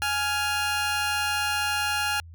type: tone pair together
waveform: 20% pulse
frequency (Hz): 834.3 / 1399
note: G#5 / F6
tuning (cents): +8 / +3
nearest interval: major sixth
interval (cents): 895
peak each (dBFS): -22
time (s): 0.02-2.2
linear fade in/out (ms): 0
effects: added 83 Hz sine -42 dBFS peak until 2.34 s